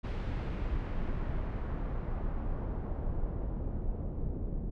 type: noise with low-pass filter sweep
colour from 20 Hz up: brown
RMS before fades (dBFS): -34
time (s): 0.03-4.71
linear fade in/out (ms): 20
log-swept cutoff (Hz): 3400 to 430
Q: 0.85
effects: none